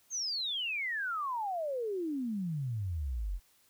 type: exponential sweep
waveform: sine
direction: down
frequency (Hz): 6570 to 41.59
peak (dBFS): -32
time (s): 0.1-3.4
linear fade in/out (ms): 50
effects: white hiss -67 dBFS RMS until 3.69 s